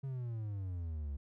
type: exponential sweep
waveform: triangle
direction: down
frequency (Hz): 138.2 to 68.5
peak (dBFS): -35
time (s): 0.03-1.17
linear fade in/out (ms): 10
effects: none